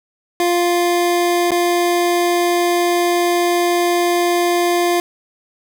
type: tone with dropouts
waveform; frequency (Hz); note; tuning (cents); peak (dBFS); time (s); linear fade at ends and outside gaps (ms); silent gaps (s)
25% pulse; 349.2; F4; 0; -10; 0.4-5; 1; 1.507-1.517
effects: none